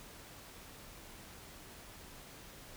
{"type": "silence", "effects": ["pink hiss -53 dBFS RMS until 2.76 s"]}